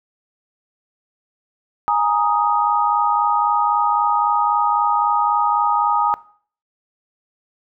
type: chord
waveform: sine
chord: Ab suspended second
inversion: none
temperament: just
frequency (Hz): 830.6 / 934.4 / 1245.9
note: Ab5 / Bb5 / Eb6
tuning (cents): 0 / +4 / +2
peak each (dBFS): -19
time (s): 1.88-6.14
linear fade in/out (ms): 0
effects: noise-tail reverb RT60 0.5 s tail -20 dB re dry